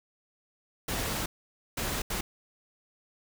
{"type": "noise bursts at uneven times", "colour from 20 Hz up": "pink", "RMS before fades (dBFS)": -32, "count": 3, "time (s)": [[0.88, 1.26], [1.77, 2.02], [2.1, 2.21]], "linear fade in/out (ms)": 5, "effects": []}